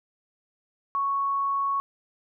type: tone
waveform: sine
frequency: 1108.7 Hz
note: C#6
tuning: in tune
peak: -23 dBFS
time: 0.95-1.8 s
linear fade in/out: 0 ms
effects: none